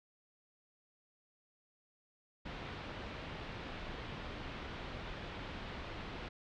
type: low-pass noise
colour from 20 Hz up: pink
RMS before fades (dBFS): -45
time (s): 2.45-6.29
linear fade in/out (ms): 10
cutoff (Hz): 3700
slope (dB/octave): 24
effects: none